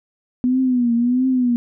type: tone with vibrato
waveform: sine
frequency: 246.9 Hz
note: B3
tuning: in tune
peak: -14 dBFS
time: 0.44-1.56 s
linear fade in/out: 0 ms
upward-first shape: triangle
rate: 1.5 Hz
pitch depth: 110 cents each way
effects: none